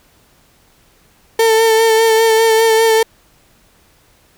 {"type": "tone with vibrato", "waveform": "35% pulse", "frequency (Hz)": 447.9, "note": "A4", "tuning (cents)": 31, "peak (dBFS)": -7, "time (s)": [1.39, 3.03], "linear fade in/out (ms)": 5, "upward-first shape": "sine", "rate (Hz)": 5, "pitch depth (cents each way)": 26, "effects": ["pink hiss -52 dBFS RMS until 4.37 s"]}